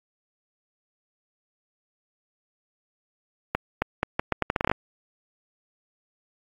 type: accelerating click train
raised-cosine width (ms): 0.5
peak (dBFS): -7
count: 13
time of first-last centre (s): 3.55-4.715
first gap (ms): 270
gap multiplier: 0.78
effects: AAC 32 kbps